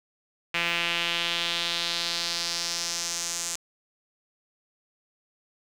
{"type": "tone with band-pass filter sweep", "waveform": "sawtooth", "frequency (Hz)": 170.7, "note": "F3", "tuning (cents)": -39, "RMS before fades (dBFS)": -29, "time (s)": [0.54, 3.56], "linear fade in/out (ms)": 5, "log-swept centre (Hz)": [2500, 7100], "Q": 2.7, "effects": ["8-bit"]}